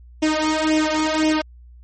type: tone with flanger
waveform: sawtooth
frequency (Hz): 311.1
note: D#4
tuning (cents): 0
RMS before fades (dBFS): -19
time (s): 0.22-1.42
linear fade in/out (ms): 10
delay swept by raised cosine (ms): 0.34 to 2.34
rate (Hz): 1.9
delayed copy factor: +0.85
effects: added 60 Hz sine -41 dBFS peak until 1.83 s + MP3 32 kbps